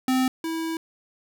square tone pair in turn, 258.6 / 325.8 Hz, C4 / E4, -20 / -20 cents, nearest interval major third, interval 400 cents, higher second, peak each -20 / -27 dBFS, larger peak first, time 0.08-0.28 / 0.44-0.77 s, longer second, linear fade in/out 2 ms, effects none

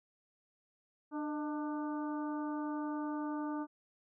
harmonic tone with a mistuned harmonic, 298.2 Hz, D4, 27 cents sharp, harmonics 1 / 2 / 3 / 4 / 5, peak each -36 / -47 / -44 / -47 / -53 dBFS, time 1.11-3.67 s, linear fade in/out 50 ms, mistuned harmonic 2, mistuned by +51 cents, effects none

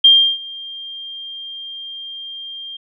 sine tone with ADSR envelope, 3195 Hz, G7, 32 cents sharp, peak -4 dBFS, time 0.04-2.77 s, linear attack 7 ms, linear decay 330 ms, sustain -24 dB, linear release 8 ms, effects none

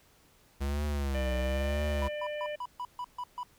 square tone with vibrato, 68.5 Hz, C#2, 20 cents flat, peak -30 dBFS, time 0.6-2.09 s, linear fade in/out 20 ms, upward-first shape triangle, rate 1 Hz, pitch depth 150 cents each way
harmonic tone, 597 Hz, D5, 28 cents sharp, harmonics 1 / 3 / 4 / 5, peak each -34 / -44 / -46 / -48 dBFS, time 1.14-2.56 s, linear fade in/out 10 ms
triangle tone bursts, 986 Hz, B5, 3 cents flat, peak -32 dBFS, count 8, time 2.02-3.432 s, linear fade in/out 2 ms, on 54 ms, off 140 ms
effects pink hiss -63 dBFS RMS until 3.58 s

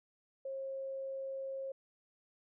sine tone, 538 Hz, C5, 48 cents sharp, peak -38 dBFS, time 0.45-1.72 s, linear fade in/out 5 ms, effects none

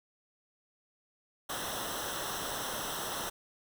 pink noise with comb filter, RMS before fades -37 dBFS, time 1.49-3.3 s, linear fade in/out 10 ms, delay 0.43 ms, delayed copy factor -0.8, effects none

